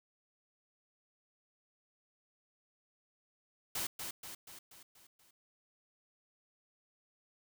white noise with echo, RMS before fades -37 dBFS, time 3.75-3.87 s, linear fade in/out 5 ms, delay 240 ms, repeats 6, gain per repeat -5 dB, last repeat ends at 5.31 s, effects none

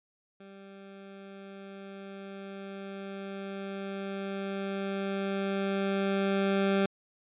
20% pulse tone with level ramp, 196 Hz, G3, in tune, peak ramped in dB -43 to -19 dBFS, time 0.4-6.86 s, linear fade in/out 5 ms, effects resampled to 8000 Hz

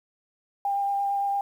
sine tone with vibrato, 799 Hz, G5, 33 cents sharp, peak -23 dBFS, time 0.65-1.41 s, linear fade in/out 2 ms, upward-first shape triangle, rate 8.8 Hz, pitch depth 12 cents each way, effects 9-bit

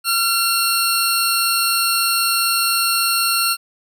20% pulse tone pair together, 1368 / 4343 Hz, F6 / C#8, -36 / -36 cents, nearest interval octave + minor sixth, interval 2000 cents, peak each -13 dBFS, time 0.04-3.57 s, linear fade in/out 50 ms, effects none

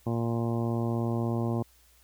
harmonic tone, 116.54 Hz, A#2, in tune, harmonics 1 / 2 / 3 / 4 / 5 / 6 / 7 / 8 / 9, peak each -29 / -31 / -34 / -40 / -40 / -42 / -43 / -47 / -45 dBFS, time 0.06-1.63 s, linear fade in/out 10 ms, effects added 60 Hz sine -62 dBFS peak until 2.03 s + white hiss -62 dBFS RMS until 2.03 s

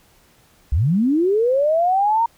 sine linear sweep, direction up, 57.7 to 939 Hz, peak -14 dBFS, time 0.72-2.26 s, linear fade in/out 5 ms, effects pink hiss -55 dBFS RMS until 2.37 s

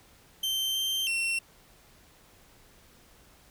40% pulse tone with pitch steps, 3117 / 3139 / 2715 Hz, G7 / G7 / F7, -11 / +2 / -50 cents, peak -26 dBFS, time 0.43-1.39 s, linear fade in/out 5 ms, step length 320 ms, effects pink hiss -58 dBFS RMS until 3.5 s

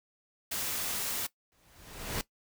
white noise, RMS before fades -34 dBFS, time 0.51-1.27 s, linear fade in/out 10 ms
pink noise with exponential growth, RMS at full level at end -31 dBFS, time 1.52-2.21 s, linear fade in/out 0 ms, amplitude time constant 150 ms
effects noise-tail reverb RT60 0.1 s tail -18 dB re dry

